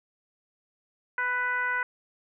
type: tone with frequency modulation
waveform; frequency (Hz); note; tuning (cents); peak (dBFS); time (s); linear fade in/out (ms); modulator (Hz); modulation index
sine; 1488; F#6; +9; -25; 1.18-1.83; 2; 495; 1
effects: none